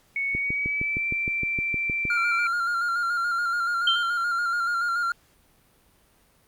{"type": "tone with pitch glide", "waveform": "sine", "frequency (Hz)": [2217, 2346], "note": ["C#7", "D7"], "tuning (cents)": [0, -2], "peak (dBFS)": -24, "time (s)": [0.16, 2.47], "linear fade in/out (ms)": 2, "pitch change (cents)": 98, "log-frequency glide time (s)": [0.29, 1.06]}
{"type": "click train", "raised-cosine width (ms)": 3, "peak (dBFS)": -19, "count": 12, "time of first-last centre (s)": [0.35, 2.053], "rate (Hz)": 6.46}
{"type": "tone with vibrato", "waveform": "triangle", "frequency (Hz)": 1397, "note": "F6", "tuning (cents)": 0, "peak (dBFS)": -21, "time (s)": [2.1, 5.12], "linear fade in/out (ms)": 2, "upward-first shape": "square", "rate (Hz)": 7, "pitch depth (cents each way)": 31}
{"type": "tone with exponential decay", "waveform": "sine", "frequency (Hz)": 3132, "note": "G7", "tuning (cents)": -2, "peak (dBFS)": -16, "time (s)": [3.87, 4.24], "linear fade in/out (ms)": 5, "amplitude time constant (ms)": 79}
{"effects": ["pink hiss -61 dBFS RMS until 6.47 s", "Opus 48 kbps"]}